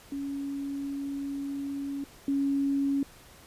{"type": "tone pair in turn", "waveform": "sine", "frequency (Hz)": [279.4, 277.9], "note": ["C#4", "C#4"], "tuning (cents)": [14, 4], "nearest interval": "unison", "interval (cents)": 10, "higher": "first", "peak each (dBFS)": [-31, -24], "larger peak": "second", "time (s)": [[0.12, 2.04], [2.28, 3.03]], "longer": "first", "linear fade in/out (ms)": 2, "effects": ["pink hiss -53 dBFS RMS until 3.46 s", "resampled to 32000 Hz"]}